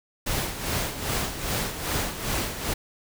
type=noise with tremolo; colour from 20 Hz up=pink; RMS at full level=-26 dBFS; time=0.26-2.74 s; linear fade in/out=10 ms; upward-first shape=sine; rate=2.5 Hz; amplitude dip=65%; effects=none